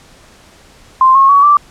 sine tone with pitch steps, 1046.5 / 1085.9 / 1126.8 / 1169.2 Hz, C6 / C#6 / C#6 / D6, 0 / -36 / +28 / -8 cents, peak -4 dBFS, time 1.01-1.57 s, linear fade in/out 2 ms, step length 140 ms, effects pink hiss -43 dBFS RMS until 1.7 s + low-pass 9000 Hz 12 dB/octave

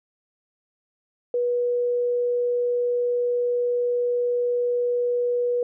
sine tone, 486.1 Hz, B4, 28 cents flat, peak -20 dBFS, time 1.34-5.63 s, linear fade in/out 2 ms, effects none

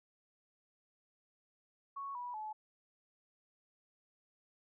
sine tone with pitch steps, 1108.7 / 976.4 / 859.9 Hz, C#6 / B5 / A5, 0 / -20 / -40 cents, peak -40 dBFS, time 1.96-2.53 s, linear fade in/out 10 ms, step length 190 ms, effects none

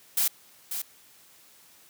blue noise with echo, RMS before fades -24 dBFS, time 0.17-0.28 s, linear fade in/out 5 ms, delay 540 ms, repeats 1, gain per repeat -8 dB, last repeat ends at 0.82 s, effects white hiss -56 dBFS RMS until 1.89 s + high-pass 80 Hz 12 dB/octave

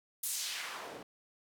white noise with band-pass filter sweep, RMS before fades -40 dBFS, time 0.23-1.03 s, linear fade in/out 5 ms, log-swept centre 12000 to 290 Hz, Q 1.1, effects none

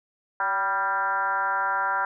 sine tone with frequency modulation, 1179 Hz, D6, 6 cents sharp, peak -22 dBFS, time 0.4-2.05 s, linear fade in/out 2 ms, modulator 202 Hz, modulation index 2.1, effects none

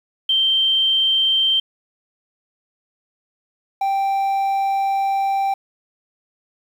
sine / triangle tone pair in turn, 3136 / 784 Hz, G7 / G5, 0 / 0 cents, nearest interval 2 octaves, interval 2400 cents, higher first, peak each -14 / -15 dBFS, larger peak first, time 0.29-1.6 / 3.81-5.54 s, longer second, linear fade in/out 5 ms, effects 8-bit

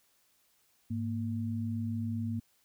sine tone pair together, 103.83 / 231.3 Hz, G#2 / A#3, 0 / -13 cents, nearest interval octave + major second, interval 1387 cents, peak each -34 / -34 dBFS, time 0.9-2.4 s, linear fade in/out 10 ms, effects white hiss -70 dBFS RMS until 2.64 s

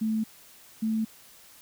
sine tone pair in turn, 219.5 / 220.5 Hz, A3 / A3, -4 / +4 cents, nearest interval unison, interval 8 cents, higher second, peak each -24 dBFS, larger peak neither, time 0.01-0.24 / 0.82-1.05 s, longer neither, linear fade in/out 10 ms, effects white hiss -53 dBFS RMS until 1.61 s

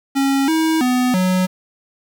square tone with pitch steps, 273.7 / 320 / 250.6 / 184.6 Hz, C#4 / D#4 / B3 / F#3, -22 / +49 / +25 / -4 cents, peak -15 dBFS, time 0.15-1.47 s, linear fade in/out 20 ms, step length 330 ms, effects 7-bit

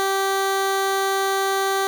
15% pulse tone, 389.1 Hz, G4, 13 cents flat, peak -13 dBFS, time 0-1.87 s, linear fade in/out 0 ms, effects none

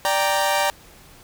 sawtooth chord, G minor, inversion second, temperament equal, 587.3 / 784 / 932.3 Hz, D5 / G5 / Bb5, 0 / 0 / 0 cents, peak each -19 dBFS, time 0.05-0.7 s, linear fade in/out 0 ms, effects pink hiss -48 dBFS RMS until 1.23 s

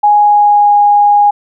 sine tone with pitch glide, 830.6 to 822.5 Hz, G#5 to G#5, 0 to -17 cents, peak -4 dBFS, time 0.03-1.31 s, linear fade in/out 10 ms, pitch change -17 cents, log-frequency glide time 0.17-0.76 s, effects none

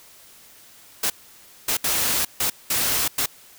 white noise bursts at uneven times, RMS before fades -22 dBFS, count 6, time 1.03-1.1 / 1.68-1.77 / 1.84-2.25 / 2.4-2.5 / 2.7-3.08 / 3.18-3.26 s, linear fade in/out 5 ms, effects white hiss -49 dBFS RMS until 3.58 s

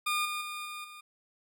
20% pulse tone with level steps, 1214 Hz, D#6, 43 cents flat, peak -23 / -28 / -32 / -34 / -41 dBFS, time 0.06-1.01 s, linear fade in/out 10 ms, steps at 0.25 / 0.41 / 0.65 / 0.84 s, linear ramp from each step 5 ms, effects none

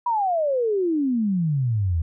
sine exponential sweep, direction down, 987.8 to 77.78 Hz, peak -19 dBFS, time 0.06-2.02 s, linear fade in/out 5 ms, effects none

